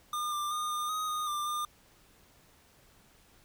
square tone with pitch steps, 1209 / 1188 / 1220 / 1211 / 1252 / 1232 / 1190 / 1205 Hz, D6 / D6 / D#6 / D#6 / D#6 / D#6 / D6 / D6, +50 / +20 / -34 / -47 / +10 / -17 / +22 / +44 cents, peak -32 dBFS, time 0.13-1.65 s, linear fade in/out 2 ms, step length 190 ms, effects pink hiss -62 dBFS RMS until 3.44 s

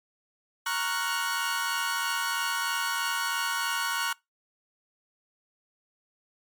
sawtooth chord, Gb major seventh, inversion first, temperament equal, 932.3 / 1108.7 / 1396.9 / 1480 Hz, Bb5 / Db6 / F6 / Gb6, 0 / 0 / 0 / 0 cents, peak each -30 / -29 / -31 / -27 dBFS, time 0.66-4.13 s, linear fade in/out 5 ms, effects noise-tail reverb RT60 0.2 s tail -24 dB re dry + MP3 96 kbps

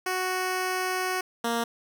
10% pulse tone pair in turn, 370 / 233.1 Hz, F#4 / A#3, 0 / 0 cents, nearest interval minor sixth, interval 800 cents, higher first, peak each -18 / -17 dBFS, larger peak second, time 0.06-1.21 / 1.44-1.64 s, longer first, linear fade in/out 5 ms, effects none

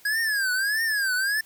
square tone with vibrato, 1647 Hz, G#6, 15 cents flat, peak -23 dBFS, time 0.05-1.41 s, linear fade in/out 5 ms, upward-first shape triangle, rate 1.6 Hz, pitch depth 200 cents each way, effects white hiss -54 dBFS RMS until 1.45 s

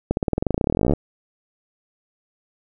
accelerating click train, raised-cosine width 2 ms, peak -6 dBFS, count 28, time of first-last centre 0.11-0.935 s, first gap 61 ms, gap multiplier 0.94, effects none

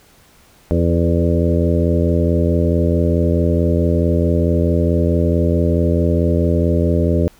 harmonic tone with a mistuned harmonic, 84.6 Hz, E2, 45 cents sharp, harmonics 1 / 2 / 3 / 4 / 5 / 6 / 7, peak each -16 / -19 / -21 / -22 / -23 / -24 / -24 dBFS, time 0.71-7.28 s, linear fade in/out 0 ms, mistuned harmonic 5, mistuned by +28 cents, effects pink hiss -50 dBFS RMS until 7.39 s

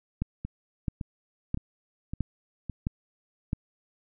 two click trains, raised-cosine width 5 ms, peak -21 / -15 dBFS, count 5 / 6, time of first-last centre 0.45-2.697 / 0.22-3.531 s, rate 1.78 / 1.51 Hz, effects none

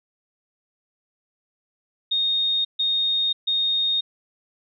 sine tone bursts, 3700 Hz, A#7, 14 cents flat, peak -19 dBFS, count 3, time 2.11-4.01 s, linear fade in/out 10 ms, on 540 ms, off 140 ms, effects none

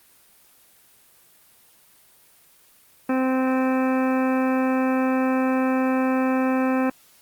harmonic tone, 260 Hz, C4, 11 cents flat, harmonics 1 / 2 / 3 / 4 / 5 / 6 / 7 / 9 / 10, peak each -20 / -26 / -30 / -32 / -34 / -36 / -37 / -39 / -40 dBFS, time 3.09-6.9 s, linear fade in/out 5 ms, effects white hiss -55 dBFS RMS until 7.21 s + Opus 32 kbps

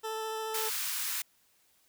20% pulse tone with vibrato, 440 Hz, A4, in tune, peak -29 dBFS, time 0.03-0.7 s, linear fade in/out 20 ms, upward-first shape sine, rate 14 Hz, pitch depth 9 cents each way
white high-pass noise, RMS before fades -34 dBFS, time 0.54-1.22 s, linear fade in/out 5 ms, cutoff 1100 Hz, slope 24 dB/octave
effects white hiss -68 dBFS RMS until 1.88 s

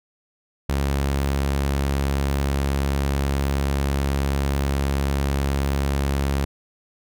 sawtooth tone, 69.3 Hz, C#2, in tune, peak -16 dBFS, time 0.69-6.45 s, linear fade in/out 5 ms, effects none

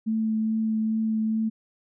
sine tone with vibrato, 220 Hz, A3, in tune, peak -22 dBFS, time 0.06-1.5 s, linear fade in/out 20 ms, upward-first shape triangle, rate 2.4 Hz, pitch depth 12 cents each way, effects none

